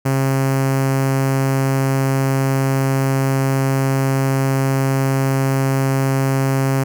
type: tone with notch filter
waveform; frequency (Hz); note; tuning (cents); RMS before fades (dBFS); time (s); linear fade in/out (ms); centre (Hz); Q
sawtooth; 134.8; C#3; -48; -17; 0.05-6.84; 10; 3600; 1.2
effects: none